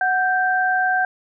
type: tone pair together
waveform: sine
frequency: 740 / 1568 Hz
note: F#5 / G6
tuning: 0 / 0 cents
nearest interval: octave + minor second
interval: 1300 cents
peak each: -19 dBFS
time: 0.01-1.05 s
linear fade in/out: 2 ms
effects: none